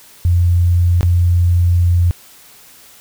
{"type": "tone with dropouts", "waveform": "sine", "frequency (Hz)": 87.4, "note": "F2", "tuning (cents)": 2, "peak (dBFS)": -9, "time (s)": [0.25, 2.11], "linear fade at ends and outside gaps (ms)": 0, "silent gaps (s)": [1.009, 1.03], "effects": ["white hiss -43 dBFS RMS until 3 s"]}